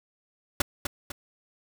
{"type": "noise with echo", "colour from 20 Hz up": "pink", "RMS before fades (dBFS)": -22, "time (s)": [0.6, 0.62], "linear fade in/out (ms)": 5, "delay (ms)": 250, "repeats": 2, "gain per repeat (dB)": -7, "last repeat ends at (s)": 1.12, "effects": []}